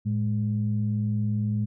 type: tone pair together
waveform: sine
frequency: 110.29 / 208.2 Hz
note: A2 / G#3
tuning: +5 / +5 cents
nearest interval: major seventh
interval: 1100 cents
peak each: -24 / -27 dBFS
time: 0.05-1.66 s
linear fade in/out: 20 ms
effects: tanh soft clip ceiling -15 dBFS